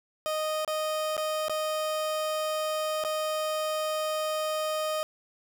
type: tone with dropouts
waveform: 30% pulse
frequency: 620 Hz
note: D#5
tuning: 6 cents flat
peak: -25 dBFS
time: 0.26-5.03 s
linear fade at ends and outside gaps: 0 ms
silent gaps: 0.648-0.677 / 1.167-1.178 / 1.483-1.496 / 3.038-3.048 s
effects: none